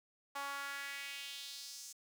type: tone with high-pass filter sweep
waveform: sawtooth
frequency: 280 Hz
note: C#4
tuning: 18 cents sharp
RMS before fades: -45 dBFS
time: 0.35-1.93 s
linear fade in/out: 10 ms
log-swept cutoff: 950 to 6700 Hz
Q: 2.4
effects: none